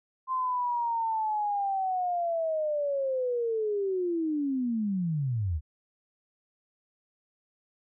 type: linear sweep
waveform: sine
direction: down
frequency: 1046.5 to 70 Hz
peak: -26 dBFS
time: 0.27-5.61 s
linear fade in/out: 50 ms
effects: none